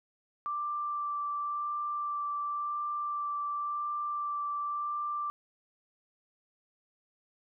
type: tone with vibrato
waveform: sine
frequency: 1174.7 Hz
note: D6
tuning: in tune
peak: -31 dBFS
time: 0.46-5.3 s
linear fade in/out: 0 ms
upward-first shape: sine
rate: 0.93 Hz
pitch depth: 10 cents each way
effects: none